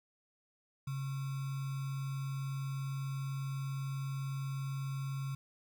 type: tone with sample-and-hold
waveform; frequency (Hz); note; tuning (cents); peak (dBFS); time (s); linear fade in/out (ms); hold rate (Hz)
sine; 136.1; C#3; -31; -35; 0.87-5.35; 5; 1225
effects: none